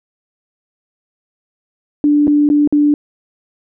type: tone with dropouts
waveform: sine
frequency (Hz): 293.7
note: D4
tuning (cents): 0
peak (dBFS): -8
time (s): 2.04-2.94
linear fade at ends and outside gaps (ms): 1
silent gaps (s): 2.271-2.278 / 2.49-2.5 / 2.675-2.725
effects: none